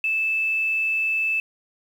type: tone with quantisation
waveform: sine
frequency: 2629 Hz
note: E7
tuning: 5 cents flat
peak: -20 dBFS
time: 0.04-1.4 s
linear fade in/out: 2 ms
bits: 8
effects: none